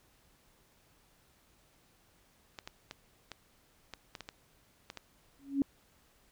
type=clicks; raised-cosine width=0.2 ms; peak=-25 dBFS; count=10; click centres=2.588 / 2.675 / 2.911 / 3.317 / 3.937 / 4.152 / 4.207 / 4.289 / 4.901 / 4.973 s
type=tone with exponential growth; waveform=sine; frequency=277.2 Hz; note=C#4; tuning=in tune; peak=-22 dBFS; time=5.39-5.62 s; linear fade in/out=1 ms; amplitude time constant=48 ms
effects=pink hiss -67 dBFS RMS until 6.31 s